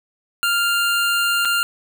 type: tone with dropouts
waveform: 25% pulse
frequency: 1396.9 Hz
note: F6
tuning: in tune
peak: -13 dBFS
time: 0.43-1.63 s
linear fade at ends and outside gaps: 0 ms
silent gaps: 1.45-1.454 s
effects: none